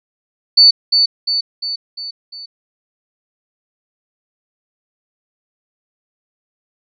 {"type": "tone with echo", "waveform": "sine", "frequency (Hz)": 4499, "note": "C#8", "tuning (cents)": 25, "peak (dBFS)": -4, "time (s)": [0.57, 0.71], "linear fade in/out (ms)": 10, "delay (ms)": 350, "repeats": 5, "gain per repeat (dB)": -5, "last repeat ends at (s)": 2.46, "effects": []}